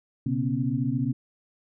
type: tone cluster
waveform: sine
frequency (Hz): 123.8 / 138.2 / 242.1 / 270.5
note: B2 / C#3 / B3 / C#4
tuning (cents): +5 / -5 / -34 / -42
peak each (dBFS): -29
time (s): 0.26-1.13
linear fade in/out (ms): 5
effects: none